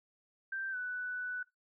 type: tone with pitch glide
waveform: sine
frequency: 1568 to 1488.6 Hz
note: G6 to F#6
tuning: 0 to +10 cents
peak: -35 dBFS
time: 0.52-1.43 s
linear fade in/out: 5 ms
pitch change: -90 cents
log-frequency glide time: 0.71-0.76 s
effects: noise-tail reverb RT60 0.2 s tail -21 dB re dry